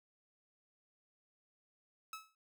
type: tone with exponential decay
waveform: sawtooth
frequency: 1297 Hz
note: E6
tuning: 28 cents flat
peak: -37 dBFS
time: 2.13-2.35 s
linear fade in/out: 2 ms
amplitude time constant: 46 ms
effects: none